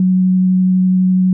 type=tone with vibrato; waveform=sine; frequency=185 Hz; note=F#3; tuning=in tune; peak=-9 dBFS; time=0-1.33 s; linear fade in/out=2 ms; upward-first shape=triangle; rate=12 Hz; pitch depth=9 cents each way; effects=none